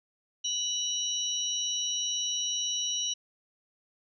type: tone cluster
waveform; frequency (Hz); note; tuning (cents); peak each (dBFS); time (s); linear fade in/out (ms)
sine; 2966 / 3886 / 5770; F#7 / B7 / F#8; +4 / -29 / -44; -32 / -35 / -32; 0.44-3.14; 10
effects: none